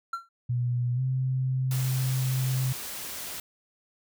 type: tone with exponential decay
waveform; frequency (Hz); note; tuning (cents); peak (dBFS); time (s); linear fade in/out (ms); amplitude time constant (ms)
triangle; 1362; F6; -44; -24; 0.13-0.29; 5; 33
type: tone with pitch glide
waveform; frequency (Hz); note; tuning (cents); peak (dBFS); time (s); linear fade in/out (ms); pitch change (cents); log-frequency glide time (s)
sine; 122.1 to 130.11; B2 to C3; -19 to -9; -24; 0.49-2.73; 10; +110; 0.95-1
type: noise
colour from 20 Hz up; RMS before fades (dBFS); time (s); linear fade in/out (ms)
white; -37; 1.71-3.4; 2
effects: none